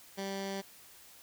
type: tone with low-pass filter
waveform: 15% pulse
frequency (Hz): 195.5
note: G3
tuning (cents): -4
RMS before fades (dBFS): -38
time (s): 0.17-0.62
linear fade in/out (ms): 20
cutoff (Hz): 5600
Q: 1.8
effects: white hiss -56 dBFS RMS until 1.22 s